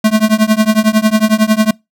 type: tone with tremolo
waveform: square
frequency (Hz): 217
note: A3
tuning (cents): -24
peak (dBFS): -5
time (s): 0.04-1.71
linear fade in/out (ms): 5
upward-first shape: triangle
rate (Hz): 11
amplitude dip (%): 100
effects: noise-tail reverb RT60 0.2 s tail -25 dB re dry